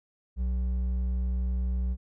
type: tone with hard clipping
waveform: sine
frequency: 62 Hz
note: B1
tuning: 7 cents sharp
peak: -27 dBFS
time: 0.36-1.97 s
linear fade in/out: 50 ms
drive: 5 dB
effects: none